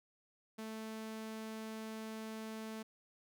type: tone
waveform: sawtooth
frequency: 220 Hz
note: A3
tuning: in tune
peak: -39 dBFS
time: 0.58-2.83 s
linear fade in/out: 10 ms
effects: none